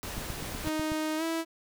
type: noise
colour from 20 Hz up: pink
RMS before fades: -38 dBFS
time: 0.03-0.69 s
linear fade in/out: 0 ms
type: click train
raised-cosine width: 5 ms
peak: -25 dBFS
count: 7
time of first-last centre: 0.18-0.919 s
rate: 8.12 Hz
type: tone with pitch glide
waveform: sawtooth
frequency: 311.1 to 327.5 Hz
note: D#4 to E4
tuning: 0 to -11 cents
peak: -25 dBFS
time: 0.63-1.45 s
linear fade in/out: 50 ms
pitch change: +89 cents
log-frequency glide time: 1.17-1.23 s
effects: none